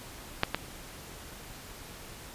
clicks, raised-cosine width 0.3 ms, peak -7 / -11 dBFS, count 2, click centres 0.434 / 0.546 s, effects pink hiss -46 dBFS RMS until 2.34 s + resampled to 32000 Hz

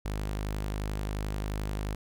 sawtooth tone, 51.4 Hz, G#1, 17 cents flat, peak -27 dBFS, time 0.05-1.95 s, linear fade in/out 5 ms, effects none

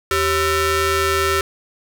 sawtooth ring-modulated tone, 470.3 Hz, A#4, 15 cents sharp, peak -9 dBFS, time 0.11-1.41 s, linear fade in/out 2 ms, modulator 860 Hz, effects none

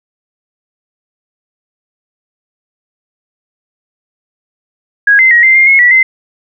sine tone with pitch steps, 1649 / 2069 / 1896 / 2083 / 2114 / 2172 / 1948 / 2065 Hz, G#6 / C7 / A#6 / C7 / C7 / C#7 / B6 / C7, -13 / -20 / +29 / -8 / +17 / -36 / -24 / -23 cents, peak -3 dBFS, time 5.07-6.03 s, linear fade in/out 5 ms, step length 120 ms, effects none

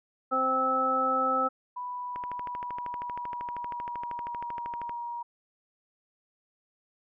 harmonic tone, 261 Hz, C4, 4 cents flat, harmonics 1 / 2 / 3 / 5, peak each -35 / -31 / -33 / -25 dBFS, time 0.31-1.49 s, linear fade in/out 20 ms
sine tone with pitch glide, 987.8 to 949.2 Hz, B5 to A#5, 0 to +31 cents, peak -33 dBFS, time 1.76-5.23 s, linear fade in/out 10 ms, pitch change -69 cents, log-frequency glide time 1.91-4.67 s
click train, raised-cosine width 0.5 ms, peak -25 dBFS, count 36, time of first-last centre 2.16-4.894 s, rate 12.8 Hz
effects none

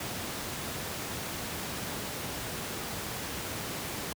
pink noise, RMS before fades -36 dBFS, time 0-4.13 s, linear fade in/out 5 ms, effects high-pass 80 Hz 12 dB/octave

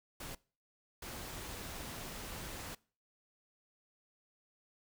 pink noise bursts at uneven times, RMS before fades -45 dBFS, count 2, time 0.2-0.35 / 1.02-2.75 s, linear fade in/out 5 ms, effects noise-tail reverb RT60 0.4 s tail -23 dB re dry

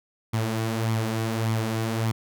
sawtooth tone with flanger, 112 Hz, A2, 31 cents sharp, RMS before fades -26 dBFS, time 0.33-2.12 s, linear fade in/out 10 ms, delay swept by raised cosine 0.89 to 6.29 ms, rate 1.7 Hz, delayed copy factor +0.5, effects none

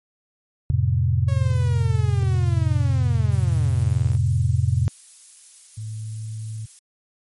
sine chord, F major, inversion none, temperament equal with one note detuned, 87.66 / 110 / 130.81 Hz, F2 / A2 / C3, +7 / 0 / 0 cents, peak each -21 dBFS, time 0.7-4.88 s, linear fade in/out 0 ms
sawtooth linear sweep, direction down, 555 to 54.4 Hz, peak -30 dBFS, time 1.28-4.17 s, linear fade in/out 5 ms
violet noise, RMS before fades -41 dBFS, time 3.32-6.79 s, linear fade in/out 2 ms
sine tone with pitch glide, 108.8 to 109.68 Hz, A2 to A2, -19 to -5 cents, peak -28 dBFS, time 5.77-6.66 s, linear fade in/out 10 ms, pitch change +14 cents, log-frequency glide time 5.94-6.32 s
effects MP3 48 kbps

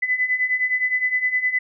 sine beating tone pair, 2000 / 2009.7 Hz, B6 / B6, +21 / +30 cents, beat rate 9.7 Hz, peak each -24 / -20 dBFS, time 0.02-1.59 s, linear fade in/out 10 ms, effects none

